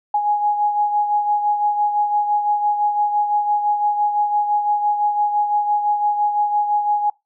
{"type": "beating tone pair", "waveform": "sine", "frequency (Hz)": [830.6, 836.5], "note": ["G#5", "G#5"], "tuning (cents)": [0, 12], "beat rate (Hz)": 5.9, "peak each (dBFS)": [-16, -25], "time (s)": [0.14, 7.1], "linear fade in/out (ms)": 5, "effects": ["noise-tail reverb RT60 0.2 s tail -24 dB re dry"]}